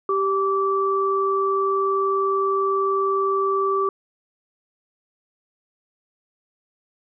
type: tone pair together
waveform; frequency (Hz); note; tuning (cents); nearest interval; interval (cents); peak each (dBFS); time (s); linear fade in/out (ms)
sine; 391.2 / 1160.5; G4 / D6; -4 / -21; octave + perfect fifth; 1883; -21; 0.09-3.89; 2
effects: none